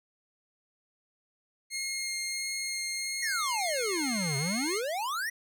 15% pulse tone with vibrato, 2139 Hz, C7, 38 cents sharp, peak -25 dBFS, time 1.7-4.82 s, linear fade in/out 50 ms, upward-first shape sine, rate 1.5 Hz, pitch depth 10 cents each way
square exponential two-way sweep, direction down then up, 1975.5 to 132.2 to 1975.5 Hz, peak -31 dBFS, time 3.22-5.3 s, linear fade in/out 10 ms, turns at 4.37 s
effects none

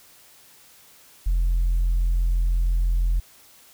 sine tone, 42.99 Hz, F1, 27 cents flat, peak -16 dBFS, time 1.26-3.2 s, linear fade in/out 10 ms, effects tanh soft clip ceiling -16 dBFS + white hiss -52 dBFS RMS until 3.73 s

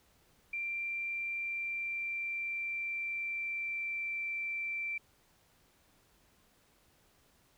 sine tone with pitch glide, 2363 to 2343 Hz, D7 to D7, +10 to -5 cents, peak -34 dBFS, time 0.53-4.98 s, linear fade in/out 5 ms, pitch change -15 cents, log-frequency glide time 1.31-4.23 s, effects pink hiss -68 dBFS RMS until 7.57 s

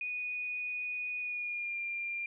sine tone with pitch glide, 2473 to 2390 Hz, D#7 to D7, -11 to +30 cents, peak -34 dBFS, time 0.01-2.26 s, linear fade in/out 2 ms, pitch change -59 cents, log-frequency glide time 1.2-1.79 s, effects none

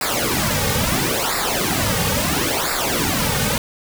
pink noise with flanger, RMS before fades -20 dBFS, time 0.01-3.58 s, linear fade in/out 2 ms, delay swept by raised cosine 0.32 to 3.02 ms, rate 0.74 Hz, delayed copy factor -0.8, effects none

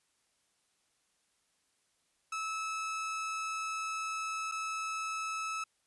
30% pulse tone with dropouts, 1302 Hz, E6, 22 cents flat, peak -32 dBFS, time 2.32-5.64 s, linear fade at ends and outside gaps 5 ms, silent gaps 4.515-4.52 s, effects white hiss -75 dBFS RMS until 5.86 s + resampled to 24000 Hz

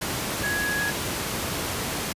sine tone in noise, 1671 Hz, G#6, 10 cents sharp, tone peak -25 dBFS, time 0.43-0.91 s, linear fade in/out 10 ms, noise pink, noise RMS -28 dBFS, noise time 0.01-2.13 s, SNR 0 dB, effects high-pass 80 Hz 12 dB/octave + resampled to 32000 Hz

